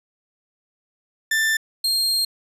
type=tone pair in turn; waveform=40% pulse; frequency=1775 / 4213 Hz; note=A6 / C8; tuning=+15 / +11 cents; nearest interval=octave + minor third; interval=1496 cents; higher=second; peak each=-17 dBFS; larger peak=neither; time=1.31-1.57 / 1.84-2.25 s; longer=second; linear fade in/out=5 ms; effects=resampled to 32000 Hz